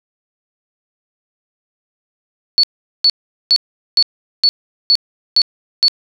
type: tone bursts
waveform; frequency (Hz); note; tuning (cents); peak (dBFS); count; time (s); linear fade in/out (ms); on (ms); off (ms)
sine; 4435; C#8; 0; -7; 8; 2.58-5.882; 0; 54; 410
effects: none